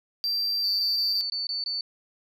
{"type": "tone", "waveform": "triangle", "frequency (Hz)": 4699, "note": "D8", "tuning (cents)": 0, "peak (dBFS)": -23, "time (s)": [0.24, 1.21], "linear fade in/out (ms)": 0}
{"type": "tone bursts", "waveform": "sine", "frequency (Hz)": 4500, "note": "C#8", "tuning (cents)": 25, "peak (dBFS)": -27, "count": 7, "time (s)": [0.64, 1.81], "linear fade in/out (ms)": 2, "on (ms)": 150, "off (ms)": 20}
{"effects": []}